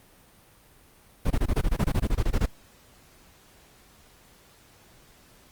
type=noise bursts; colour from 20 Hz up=brown; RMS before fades=-22 dBFS; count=16; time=1.25-2.461 s; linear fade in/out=10 ms; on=56 ms; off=21 ms; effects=pink hiss -56 dBFS RMS until 5.51 s + Opus 32 kbps